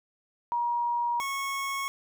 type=tone pair in turn; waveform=sine / 25% pulse; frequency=952 / 1098.6 Hz; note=A#5 / C#6; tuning=+36 / -16 cents; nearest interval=major second; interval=248 cents; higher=second; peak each=-25 / -26 dBFS; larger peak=first; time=0.52-1.2 / 1.2-1.88 s; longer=neither; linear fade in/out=0 ms; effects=none